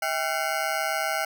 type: ring-modulated tone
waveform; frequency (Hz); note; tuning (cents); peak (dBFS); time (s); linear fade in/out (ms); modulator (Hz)
20% pulse; 718; F5; +48; -17; 0.02-1.25; 5; 73.6
effects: none